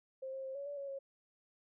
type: tone with pitch steps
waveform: sine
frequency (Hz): 528 / 534 / 530 / 561 / 575 / 557 / 547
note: C5 / C5 / C5 / C#5 / D5 / C#5 / C#5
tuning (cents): +16 / +35 / +22 / +21 / -37 / +8 / -23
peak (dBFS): -40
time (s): 0.22-0.99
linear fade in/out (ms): 10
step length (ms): 110
effects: none